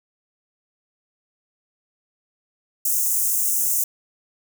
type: high-pass noise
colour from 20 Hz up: white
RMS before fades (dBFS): -21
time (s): 2.85-3.84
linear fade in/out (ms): 5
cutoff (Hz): 6300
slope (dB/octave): 48
effects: none